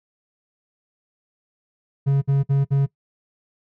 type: tone bursts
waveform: triangle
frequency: 138.59 Hz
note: C#3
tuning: in tune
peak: -13 dBFS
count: 4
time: 2.06-2.865 s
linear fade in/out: 20 ms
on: 160 ms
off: 55 ms
effects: noise-tail reverb RT60 0.1 s tail -20 dB re dry